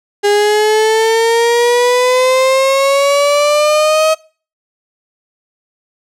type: exponential sweep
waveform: 35% pulse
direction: up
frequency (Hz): 407.1 to 636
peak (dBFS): -7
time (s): 0.23-4.15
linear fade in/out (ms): 20
effects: noise-tail reverb RT60 0.4 s tail -23 dB re dry + low-pass 10000 Hz 12 dB/octave